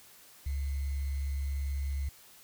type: tone with sample-and-hold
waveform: sine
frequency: 69.3 Hz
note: C#2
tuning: in tune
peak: -30 dBFS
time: 0.46-2.09 s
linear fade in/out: 5 ms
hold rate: 2100 Hz
effects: white hiss -56 dBFS RMS until 2.43 s